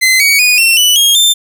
sawtooth tone with pitch steps, 2053 / 2252 / 2470 / 2709 / 2971 / 3259 / 3574 Hz, C7 / C#7 / D#7 / E7 / F#7 / G#7 / A7, -33 / +27 / -13 / +47 / +6 / -33 / +26 cents, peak -3 dBFS, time 0.01-1.34 s, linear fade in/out 20 ms, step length 190 ms, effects none

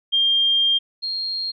sine tone pair in turn, 3200 / 4231 Hz, G7 / C8, +35 / +19 cents, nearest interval perfect fourth, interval 484 cents, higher second, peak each -15 / -23 dBFS, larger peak first, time 0.12-0.79 / 1.02-1.52 s, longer first, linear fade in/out 20 ms, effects none

